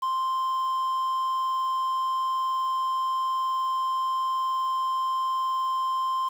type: tone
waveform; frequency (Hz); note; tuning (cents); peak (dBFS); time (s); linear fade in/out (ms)
triangle; 1046.5; C6; 0; -22; 0.02-6.29; 10
effects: 8-bit